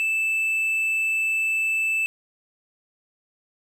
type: tone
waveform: triangle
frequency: 2637 Hz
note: E7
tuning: in tune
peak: -19 dBFS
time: 0-2.06 s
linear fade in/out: 0 ms
effects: none